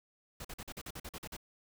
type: noise bursts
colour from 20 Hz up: pink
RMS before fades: -44 dBFS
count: 11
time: 0.4-1.367 s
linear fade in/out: 5 ms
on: 47 ms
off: 45 ms
effects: none